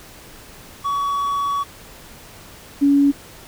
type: tone pair in turn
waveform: triangle / sine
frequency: 1129 / 282.2 Hz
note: C#6 / C#4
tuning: +31 / +31 cents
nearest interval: 2 octaves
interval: 2400 cents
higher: first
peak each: -17 / -11 dBFS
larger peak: second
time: 0.84-1.64 / 2.81-3.12 s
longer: first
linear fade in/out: 20 ms
effects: pink hiss -42 dBFS RMS until 3.47 s